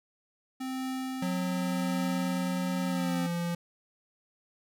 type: tone with tremolo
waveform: square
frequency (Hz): 260.6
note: C4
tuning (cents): -7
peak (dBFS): -32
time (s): 0.6-3.27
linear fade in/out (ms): 10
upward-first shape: triangle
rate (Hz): 0.87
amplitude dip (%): 45
type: tone with pitch glide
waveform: square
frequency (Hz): 181.9 to 172.09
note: F#3 to F3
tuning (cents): -29 to -25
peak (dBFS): -30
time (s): 1.22-3.55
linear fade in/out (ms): 5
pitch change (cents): -96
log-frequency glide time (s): 2.88-3.29
effects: none